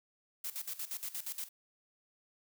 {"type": "noise with tremolo", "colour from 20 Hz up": "blue", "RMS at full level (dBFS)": -39, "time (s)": [0.44, 1.49], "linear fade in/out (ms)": 5, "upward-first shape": "square", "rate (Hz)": 8.5, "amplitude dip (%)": 80, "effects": []}